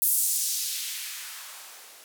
violet noise with band-pass filter sweep, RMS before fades -30 dBFS, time 0.02-2.04 s, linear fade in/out 0 ms, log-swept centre 12000 to 390 Hz, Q 1.1, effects none

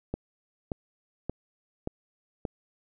click train, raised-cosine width 2 ms, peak -17 dBFS, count 5, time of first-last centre 0.14-2.452 s, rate 1.73 Hz, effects none

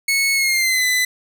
sawtooth tone with pitch glide, 2200 to 2006 Hz, C#7 to B6, -14 to +26 cents, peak -12 dBFS, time 0.08-1.05 s, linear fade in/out 5 ms, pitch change -160 cents, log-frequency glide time 0.34-0.85 s, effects none

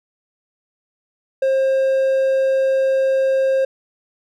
triangle tone, 533 Hz, C5, 32 cents sharp, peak -12 dBFS, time 1.42-3.65 s, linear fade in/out 5 ms, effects none

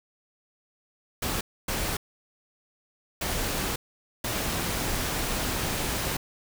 pink noise bursts at uneven times, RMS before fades -29 dBFS, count 4, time 1.22-1.41 / 1.68-1.97 / 3.21-3.76 / 4.24-6.17 s, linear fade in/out 5 ms, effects none

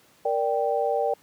sine chord, G minor, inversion first, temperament equal, 466.2 / 587.3 / 784 Hz, Bb4 / D5 / G5, 0 / 0 / 0 cents, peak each -26 dBFS, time 0.25-1.14 s, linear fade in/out 5 ms, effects pink hiss -58 dBFS RMS until 1.22 s + high-pass 150 Hz 12 dB/octave

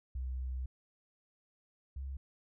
sine tone pair in turn, 63.9 / 67.51 Hz, C2 / C#2, -40 / -45 cents, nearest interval minor second, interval 95 cents, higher second, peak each -35 / -38 dBFS, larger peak first, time 0.15-0.66 / 1.96-2.17 s, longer first, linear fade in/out 5 ms, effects none

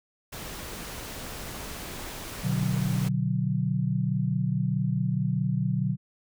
pink noise, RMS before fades -38 dBFS, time 0.32-3.09 s, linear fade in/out 10 ms
sine chord, B minor, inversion none, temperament just, 123.47 / 148.16 / 185.21 Hz, B2 / D3 / F#3, 0 / +16 / +2 cents, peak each -28 dBFS, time 2.42-5.97 s, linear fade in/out 50 ms
effects none

